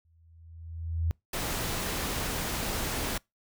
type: tone with exponential growth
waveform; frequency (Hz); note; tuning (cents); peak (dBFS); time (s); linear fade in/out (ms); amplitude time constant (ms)
sine; 82.41; E2; 0; -23; 0.05-1.11; 0; 230
type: noise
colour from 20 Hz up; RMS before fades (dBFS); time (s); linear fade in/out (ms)
pink; -32; 1.33-3.18; 5
effects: noise-tail reverb RT60 0.2 s tail -26 dB re dry